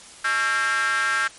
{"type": "tone with high-pass filter", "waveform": "square", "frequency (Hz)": 123, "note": "B2", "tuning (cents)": -7, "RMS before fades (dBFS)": -22, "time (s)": [0.24, 1.28], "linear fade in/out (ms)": 10, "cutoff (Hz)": 1500, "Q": 9.3, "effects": ["white hiss -44 dBFS RMS until 1.38 s", "MP3 48 kbps"]}